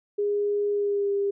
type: tone with pitch glide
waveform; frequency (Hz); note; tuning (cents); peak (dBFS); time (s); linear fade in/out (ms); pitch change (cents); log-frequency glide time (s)
sine; 410.3 to 400.7; G#4 to G4; -21 to +38; -22; 0.18-1.31; 10; -41; 0.71-1.12
effects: none